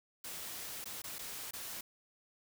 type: noise with dropouts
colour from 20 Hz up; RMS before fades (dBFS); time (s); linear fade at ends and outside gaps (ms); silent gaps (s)
white; -44; 0.24-1.81; 5; 0.843-0.856 / 1.02-1.039 / 1.185-1.19 / 1.51-1.534
effects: none